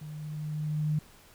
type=tone with level ramp; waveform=sine; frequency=152.2 Hz; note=D#3; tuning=38 cents flat; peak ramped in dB=-39 to -24 dBFS; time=0.01-0.99 s; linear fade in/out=5 ms; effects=pink hiss -56 dBFS RMS until 1.34 s